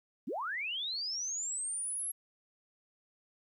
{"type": "linear sweep", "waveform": "sine", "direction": "up", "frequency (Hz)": [175.1, 11310], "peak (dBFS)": -34, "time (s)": [0.27, 2.12], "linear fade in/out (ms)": 10, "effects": ["12-bit"]}